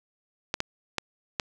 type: clicks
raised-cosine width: 0.2 ms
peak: -9 dBFS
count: 4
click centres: 0.541 / 0.604 / 0.983 / 1.398 s
effects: none